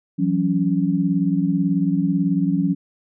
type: tone cluster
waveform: sine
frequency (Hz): 169.7 / 187.9 / 279.2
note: F3 / F#3 / C#4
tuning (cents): -49 / +27 / +13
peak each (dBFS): -21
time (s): 0.18-2.75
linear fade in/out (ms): 20
effects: none